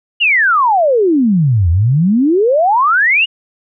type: exponential two-way sweep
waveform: sine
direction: down then up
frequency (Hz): 2949 to 80.3 to 2949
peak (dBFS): -8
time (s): 0.2-3.26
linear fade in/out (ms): 20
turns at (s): 1.7
effects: none